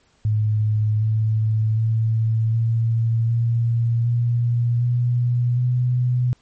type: tone with pitch steps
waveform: sine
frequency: 107.3 / 109.55 / 111.86 / 114.21 / 116.61 / 119.06 / 121.56 / 124.11 Hz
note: A2 / A2 / A2 / A#2 / A#2 / A#2 / B2 / B2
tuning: -43 / -7 / +29 / -35 / +1 / +37 / -27 / +9 cents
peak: -16 dBFS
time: 0.25-6.33 s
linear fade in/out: 0 ms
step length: 760 ms
effects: pink hiss -60 dBFS RMS until 6.41 s + MP3 32 kbps